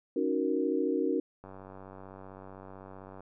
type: chord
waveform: sine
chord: D# minor seventh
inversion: third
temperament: equal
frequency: 277.2 / 311.1 / 370 / 466.2 Hz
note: C#4 / D#4 / F#4 / A#4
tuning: 0 / 0 / 0 / 0 cents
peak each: -32 dBFS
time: 0.16-1.2 s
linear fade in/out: 5 ms
type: click train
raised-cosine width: 1 ms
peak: -33 dBFS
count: 170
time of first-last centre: 1.44-3.206 s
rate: 95.7 Hz
effects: none